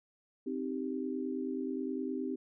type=chord; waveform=sine; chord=C minor; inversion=none; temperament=equal; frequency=261.6 / 311.1 / 392 Hz; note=C4 / Eb4 / G4; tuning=0 / 0 / 0 cents; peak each=-36 / -39 / -39 dBFS; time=0.46-2.36 s; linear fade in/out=10 ms; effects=none